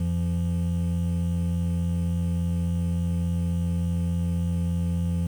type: tone pair together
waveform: triangle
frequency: 86.5 / 171.26 Hz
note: F2 / F3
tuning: -16 / -34 cents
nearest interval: octave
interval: 1182 cents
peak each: -23 dBFS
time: 0-5.27 s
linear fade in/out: 5 ms
effects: tanh soft clip ceiling -14 dBFS + 8-bit